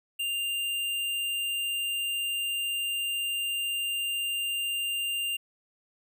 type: tone with hard clipping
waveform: sine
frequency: 2794 Hz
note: F7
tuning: in tune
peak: -29 dBFS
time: 0.19-5.37 s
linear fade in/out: 10 ms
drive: 17 dB
effects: none